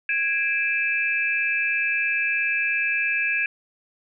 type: tone cluster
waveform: sine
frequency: 1655 / 2367 / 2604 Hz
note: G#6 / D7 / E7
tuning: -6 / +13 / -22 cents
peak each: -25 dBFS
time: 0.09-3.46 s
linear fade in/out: 2 ms
effects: none